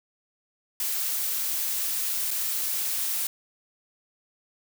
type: noise with dropouts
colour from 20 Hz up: blue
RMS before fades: -28 dBFS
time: 0.8-3.27 s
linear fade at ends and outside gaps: 2 ms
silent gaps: 2.307-2.311 s
effects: none